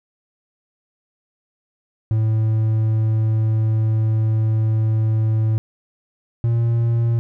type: tone pair in turn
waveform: triangle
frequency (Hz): 110 / 116.54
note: A2 / A#2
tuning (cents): 0 / 0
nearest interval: minor second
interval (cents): 100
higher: second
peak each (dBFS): -13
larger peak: neither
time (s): 2.11-5.58 / 6.44-7.19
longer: first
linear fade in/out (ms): 0
effects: none